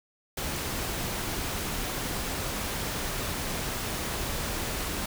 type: noise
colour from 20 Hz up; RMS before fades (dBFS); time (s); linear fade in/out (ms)
pink; -32; 0.37-5.06; 5
effects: none